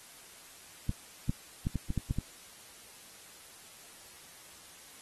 clicks, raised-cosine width 5 ms, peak -18 dBFS, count 8, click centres 0.894 / 1.295 / 1.669 / 1.757 / 1.904 / 1.977 / 2.109 / 2.186 s, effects white hiss -53 dBFS RMS until 5.01 s + AAC 32 kbps

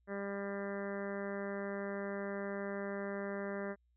harmonic tone, 199.3 Hz, G3, 29 cents sharp, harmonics 1 / 2 / 3 / 4 / 5 / 6 / 7 / 8 / 9 / 10, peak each -42 / -42 / -43 / -54 / -53 / -52 / -53 / -50 / -51 / -55 dBFS, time 0.07-3.76 s, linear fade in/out 50 ms, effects added 60 Hz sine -70 dBFS peak until 3.96 s

